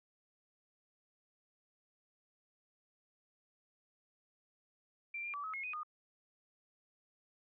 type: tone with pitch steps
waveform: sine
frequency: 2359 / 2395 / 1153 / 1281 / 2163 / 2495 / 1226 Hz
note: D7 / D7 / D6 / E6 / C#7 / D#7 / D#6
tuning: +7 / +33 / -32 / -50 / -43 / +4 / -26 cents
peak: -39 dBFS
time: 5.14-5.833 s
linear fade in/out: 5 ms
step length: 99 ms
effects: none